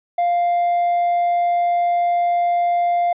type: tone with hard clipping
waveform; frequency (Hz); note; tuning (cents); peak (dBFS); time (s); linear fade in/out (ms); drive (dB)
triangle; 698.5; F5; 0; -14; 0.18-3.13; 5; 1
effects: resampled to 8000 Hz